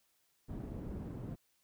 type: low-pass noise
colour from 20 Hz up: white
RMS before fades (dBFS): -43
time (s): 0.48-1.36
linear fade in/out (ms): 20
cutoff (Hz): 230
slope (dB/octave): 12
effects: white hiss -75 dBFS RMS until 1.63 s